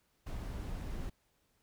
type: noise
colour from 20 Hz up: brown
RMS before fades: -40 dBFS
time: 0.26-1.1 s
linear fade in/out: 10 ms
effects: pink hiss -75 dBFS RMS until 1.62 s